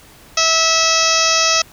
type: harmonic tone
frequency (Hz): 650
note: E5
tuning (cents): -24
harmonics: 1 / 2 / 3 / 4 / 5 / 6 / 7 / 8 / 9 / 10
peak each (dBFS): -22 / -19 / -24 / -20 / -24 / -23 / -24 / -18 / -21 / -23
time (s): 0.37-1.62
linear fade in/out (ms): 5
effects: pink hiss -44 dBFS RMS until 1.72 s